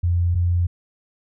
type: tone pair in turn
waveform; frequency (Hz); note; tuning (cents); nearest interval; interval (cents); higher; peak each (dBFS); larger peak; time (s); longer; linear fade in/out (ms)
sine; 87 / 87.55; F2 / F2; -6 / +5; unison; 11; second; -16; neither; 0.03-0.35 / 0.35-0.67; neither; 10
effects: none